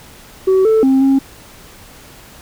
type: tone with pitch steps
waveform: sine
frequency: 379 / 440.9 / 266.1 / 270.7 Hz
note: F#4 / A4 / C4 / C#4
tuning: +42 / +4 / +29 / -41 cents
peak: -6 dBFS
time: 0.47-1.19 s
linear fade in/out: 10 ms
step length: 180 ms
effects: tanh soft clip ceiling -7 dBFS + pink hiss -40 dBFS RMS until 2.41 s